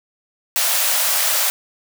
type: high-pass noise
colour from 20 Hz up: white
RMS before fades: -18 dBFS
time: 0.56-1.5 s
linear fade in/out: 0 ms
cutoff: 520 Hz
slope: 96 dB/octave
effects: none